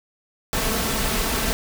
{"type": "noise with comb filter", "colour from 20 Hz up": "pink", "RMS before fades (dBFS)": -23, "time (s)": [0.53, 1.53], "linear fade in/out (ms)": 0, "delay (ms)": 4.5, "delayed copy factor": 0.5, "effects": []}